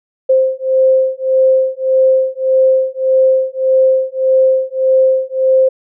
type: beating tone pair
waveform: sine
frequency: 523.3 / 525 Hz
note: C5 / C5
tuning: 0 / +6 cents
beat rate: 1.7 Hz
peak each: -12 dBFS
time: 0.29-5.69 s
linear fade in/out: 10 ms
effects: none